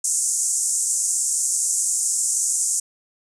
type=band-pass noise; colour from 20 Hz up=pink; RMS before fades=-22 dBFS; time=0.04-2.8 s; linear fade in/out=5 ms; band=6600 to 9300 Hz; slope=48 dB/octave; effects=none